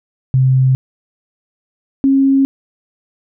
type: tone pair in turn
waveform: sine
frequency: 130.81 / 271.5 Hz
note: C3 / C#4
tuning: 0 / -36 cents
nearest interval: octave + minor second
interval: 1264 cents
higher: second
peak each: -8 dBFS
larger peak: neither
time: 0.34-0.75 / 2.04-2.45 s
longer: neither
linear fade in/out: 0 ms
effects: none